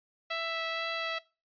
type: tone with vibrato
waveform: 10% pulse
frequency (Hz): 659.3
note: E5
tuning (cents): 0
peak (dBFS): -23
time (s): 0.3-1.19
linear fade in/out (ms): 10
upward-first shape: sine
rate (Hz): 2.1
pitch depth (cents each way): 8
effects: noise-tail reverb RT60 0.3 s tail -21 dB re dry + resampled to 11025 Hz